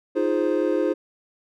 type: chord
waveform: triangle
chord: F minor seventh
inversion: third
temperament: equal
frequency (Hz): 311.1 / 349.2 / 415.3 / 523.3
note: Eb4 / F4 / Ab4 / C5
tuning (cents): 0 / 0 / 0 / 0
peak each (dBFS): -23 / -23 / -24 / -23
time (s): 0.15-0.94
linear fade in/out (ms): 20
effects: none